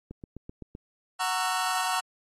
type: click train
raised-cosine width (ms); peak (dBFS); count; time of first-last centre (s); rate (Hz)
3; -27; 6; 0.11-0.751; 7.8
type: chord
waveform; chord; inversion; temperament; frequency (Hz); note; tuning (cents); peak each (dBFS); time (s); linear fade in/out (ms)
sawtooth; F# dominant seventh; none; just; 740 / 925 / 1110 / 1332; F#5 / A#5 / C#6 / E6; 0 / -14 / +2 / +18; -26 / -28 / -28 / -29; 1.19-2.01; 20
effects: AAC 32 kbps